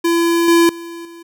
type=tone with level steps; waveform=square; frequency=337.8 Hz; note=E4; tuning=42 cents sharp; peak=-13 / -9 / -29 / -35 dBFS; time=0.04-1.23 s; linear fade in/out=10 ms; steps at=0.48 / 0.69 / 1.05 s; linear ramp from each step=2 ms; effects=none